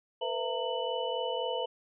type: tone cluster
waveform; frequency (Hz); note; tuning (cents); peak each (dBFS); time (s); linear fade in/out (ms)
sine; 460.2 / 504 / 666 / 915 / 2976; A#4 / B4 / E5 / A#5 / F#7; -22 / +35 / +18 / -32 / +9; -37 / -34 / -38 / -37 / -38; 0.21-1.66; 10
effects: none